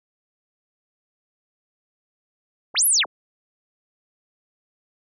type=linear two-way sweep; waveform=sine; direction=up then down; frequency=82.41 to 11840 to 82.41 Hz; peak=-15 dBFS; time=2.74-3.06 s; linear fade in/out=50 ms; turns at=2.86 s; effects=none

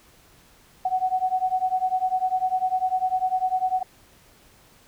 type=beating tone pair; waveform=sine; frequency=740 / 750 Hz; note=F#5 / F#5; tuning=0 / +23 cents; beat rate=10 Hz; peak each=-24 dBFS; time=0.85-3.83 s; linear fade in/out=5 ms; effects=pink hiss -55 dBFS RMS until 4.87 s

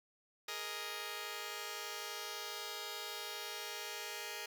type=chord; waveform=5% pulse; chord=Ab suspended second; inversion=none; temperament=just; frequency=415.3 / 467.2 / 623 Hz; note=Ab4 / Bb4 / Eb5; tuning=0 / +4 / +2 cents; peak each=-34 / -34 / -37 dBFS; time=0.48-4.46 s; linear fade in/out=5 ms; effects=none

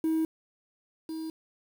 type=tone pair in turn; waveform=triangle; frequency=320 / 320 Hz; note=D#4 / D#4; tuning=+49 / +49 cents; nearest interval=unison; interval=0 cents; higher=neither; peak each=-21 / -31 dBFS; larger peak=first; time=0.04-0.25 / 1.09-1.3 s; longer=neither; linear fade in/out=2 ms; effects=tanh soft clip ceiling -20 dBFS + 8-bit

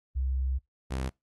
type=tone pair in turn; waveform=sine / sawtooth; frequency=65.41 / 65.41 Hz; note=C2 / C2; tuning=0 / 0 cents; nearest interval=unison; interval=0 cents; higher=neither; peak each=-26 dBFS; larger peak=neither; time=0.15-0.59 / 0.9-1.1 s; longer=first; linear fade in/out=20 ms; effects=noise-tail reverb RT60 0.2 s tail -26 dB re dry + AAC 32 kbps

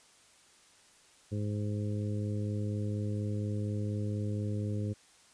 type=harmonic tone; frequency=104.2 Hz; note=G#2; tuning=6 cents sharp; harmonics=1 / 2 / 3 / 4 / 5; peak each=-32 / -38 / -42 / -44 / -46 dBFS; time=1.31-4.94 s; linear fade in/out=20 ms; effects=white hiss -61 dBFS RMS until 5.33 s + resampled to 22050 Hz

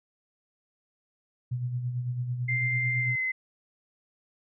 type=tone with tremolo; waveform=sine; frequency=123.47 Hz; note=B2; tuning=in tune; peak=-26 dBFS; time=1.51-3.16 s; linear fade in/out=10 ms; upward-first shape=sine; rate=9 Hz; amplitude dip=50%
type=tone with pitch glide; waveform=sine; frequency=2093 to 2049 Hz; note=C7 to C7; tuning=0 to -37 cents; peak=-26 dBFS; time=2.48-3.32 s; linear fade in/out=10 ms; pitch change=-37 cents; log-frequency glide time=3-3.2 s
effects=none

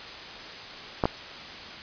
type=clicks; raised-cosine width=1 ms; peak=-8 dBFS; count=2; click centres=1.038 / 1.055 s; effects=white hiss -40 dBFS RMS until 1.82 s + resampled to 11025 Hz

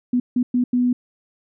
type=tone bursts at uneven times; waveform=sine; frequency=246.9 Hz; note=B3; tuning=in tune; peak=-15 dBFS; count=4; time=0.13-0.2 / 0.36-0.43 / 0.54-0.64 / 0.73-0.93 s; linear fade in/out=5 ms; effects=none

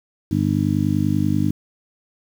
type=harmonic tone; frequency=50.2 Hz; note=G1; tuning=42 cents sharp; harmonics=2 / 3 / 4 / 5 / 6; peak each=-23 / -23 / -23 / -23 / -23 dBFS; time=0.31-1.51 s; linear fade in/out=5 ms; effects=7-bit

